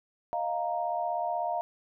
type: chord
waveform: sine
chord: Eb suspended second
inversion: none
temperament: equal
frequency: 622.3 / 698.5 / 932.3 Hz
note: Eb5 / F5 / Bb5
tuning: 0 / 0 / 0 cents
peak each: -35 / -30 / -34 dBFS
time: 0.33-1.61 s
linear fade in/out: 0 ms
effects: none